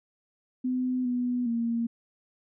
sine tone with pitch steps, 253.6 / 246.4 / 232.5 Hz, B3 / B3 / A#3, +46 / -4 / -4 cents, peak -25 dBFS, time 0.64-1.87 s, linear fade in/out 10 ms, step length 410 ms, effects none

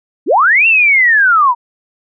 sine linear two-way sweep, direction up then down, 220 to 2746 to 919 Hz, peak -6 dBFS, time 0.26-1.55 s, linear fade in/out 50 ms, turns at 0.67 s, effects none

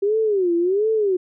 sine tone with vibrato, 388 Hz, G4, 18 cents flat, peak -16 dBFS, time 0.02-1.17 s, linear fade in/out 10 ms, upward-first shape sine, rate 1.4 Hz, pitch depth 230 cents each way, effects none

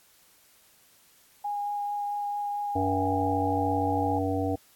sine tone with vibrato, 820 Hz, G#5, 22 cents flat, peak -28 dBFS, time 1.44-4.19 s, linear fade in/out 10 ms, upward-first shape sine, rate 4.5 Hz, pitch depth 8 cents each way
harmonic tone, 95.3 Hz, G2, 48 cents flat, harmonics 1 / 3 / 5 / 7 / 8, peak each -31 / -29 / -32 / -34 / -34 dBFS, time 2.75-4.56 s, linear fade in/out 10 ms
effects white hiss -60 dBFS RMS until 4.75 s + AAC 64 kbps

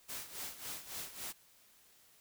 white noise with tremolo, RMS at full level -42 dBFS, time 0.08-1.33 s, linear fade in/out 20 ms, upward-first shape sine, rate 3.6 Hz, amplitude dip 75%, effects white hiss -65 dBFS RMS until 2.2 s

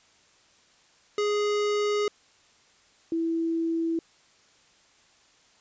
square / sine tone pair in turn, 415.3 / 329.6 Hz, G#4 / E4, 0 / 0 cents, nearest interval major third, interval 400 cents, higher first, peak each -24 dBFS, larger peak neither, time 1.18-2.08 / 3.12-3.99 s, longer first, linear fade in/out 2 ms, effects white hiss -60 dBFS RMS until 5.6 s + resampled to 16000 Hz

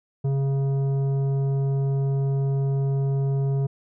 triangle tone with tanh clipping, 137.2 Hz, C#3, 17 cents flat, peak -22 dBFS, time 0.24-3.67 s, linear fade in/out 10 ms, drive 14 dB, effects none

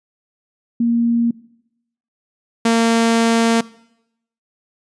sine / sawtooth tone pair in turn, 234.3 / 229.2 Hz, A#3 / A#3, +9 / -29 cents, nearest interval unison, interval 38 cents, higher first, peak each -13 / -8 dBFS, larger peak second, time 0.8-1.31 / 2.65-3.61 s, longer second, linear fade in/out 5 ms, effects noise-tail reverb RT60 0.8 s tail -21 dB re dry + resampled to 22050 Hz

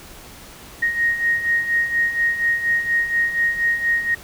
sine beating tone pair, 1866 / 1870.2 Hz, A#6 / A#6, +1 / +5 cents, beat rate 4.2 Hz, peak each -24 / -18 dBFS, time 0.82-4.15 s, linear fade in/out 10 ms, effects pink hiss -41 dBFS RMS until 4.23 s

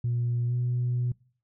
sine tone with pitch glide, 120 to 122.66 Hz, B2 to B2, -49 to -11 cents, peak -23 dBFS, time 0.04-1.12 s, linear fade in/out 5 ms, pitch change +38 cents, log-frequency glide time 0.47-0.53 s, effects noise-tail reverb RT60 0.5 s tail -25 dB re dry + tanh soft clip ceiling -21 dBFS

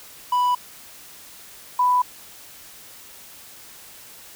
triangle / sine tone pair in turn, 987.8 / 992.6 Hz, B5 / B5, 0 / +8 cents, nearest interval unison, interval 8 cents, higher second, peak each -15 dBFS, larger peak neither, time 0.32-0.55 / 1.79-2.02 s, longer neither, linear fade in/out 5 ms, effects white hiss -44 dBFS RMS until 4.35 s

